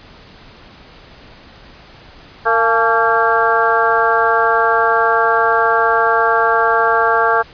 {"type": "harmonic tone with a mistuned harmonic", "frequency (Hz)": 228.7, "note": "A#3", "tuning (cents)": -33, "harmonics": [2, 3, 4, 5, 6, 7], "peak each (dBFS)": [-18, -18, -18, -18, -18, -18], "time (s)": [2.45, 7.43], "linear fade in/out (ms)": 20, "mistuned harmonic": 4, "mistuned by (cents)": -78, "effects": ["pink hiss -41 dBFS RMS until 7.53 s", "resampled to 11025 Hz"]}